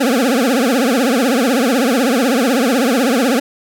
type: tone with vibrato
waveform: 25% pulse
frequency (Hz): 251.3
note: B3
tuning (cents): +30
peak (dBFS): -8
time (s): 0-3.4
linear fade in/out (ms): 10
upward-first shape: triangle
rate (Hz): 16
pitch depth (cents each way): 250
effects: none